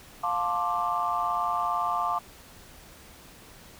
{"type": "chord", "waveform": "sine", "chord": "D minor seventh", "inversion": "first", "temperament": "just", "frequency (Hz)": [704.8, 881, 1057.2, 1174.7], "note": ["F5", "A5", "C6", "D6"], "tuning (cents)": [16, 2, 18, 0], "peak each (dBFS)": [-30, -31, -31, -28], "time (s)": [0.23, 2.19], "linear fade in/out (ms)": 10, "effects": ["tanh soft clip ceiling -15 dBFS", "pink hiss -50 dBFS RMS until 3.79 s"]}